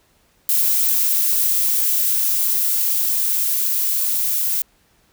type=noise with level ramp; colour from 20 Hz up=violet; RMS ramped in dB=-17 to -20 dBFS; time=0.49-4.62 s; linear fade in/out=2 ms; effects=pink hiss -59 dBFS RMS until 5.12 s